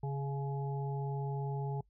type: harmonic tone with a mistuned harmonic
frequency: 138.59 Hz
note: C#3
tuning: in tune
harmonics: 1 / 3 / 5 / 6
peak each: -34 / -43 / -51 / -44 dBFS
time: 0.03-1.81 s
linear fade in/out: 5 ms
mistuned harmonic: 6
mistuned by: +28 cents
effects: noise-tail reverb RT60 0.1 s tail -25 dB re dry + added 50 Hz sine -66 dBFS peak until 1.89 s